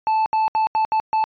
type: tone bursts at uneven times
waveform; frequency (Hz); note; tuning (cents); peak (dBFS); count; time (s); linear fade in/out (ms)
triangle; 876; A5; -8; -14; 6; 0.07-0.26 / 0.33-0.48 / 0.55-0.67 / 0.75-0.85 / 0.92-1 / 1.13-1.24; 0
effects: resampled to 11025 Hz